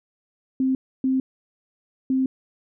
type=tone bursts at uneven times; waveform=sine; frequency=262.3 Hz; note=C4; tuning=4 cents sharp; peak=-18 dBFS; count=3; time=0.6-0.75 / 1.04-1.2 / 2.1-2.26 s; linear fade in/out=2 ms; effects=none